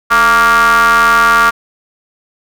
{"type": "ring-modulated tone", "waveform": "square", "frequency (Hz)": 120.1, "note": "B2", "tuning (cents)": -48, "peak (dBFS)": -4, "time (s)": [0.1, 1.51], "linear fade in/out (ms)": 20, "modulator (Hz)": 1280, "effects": []}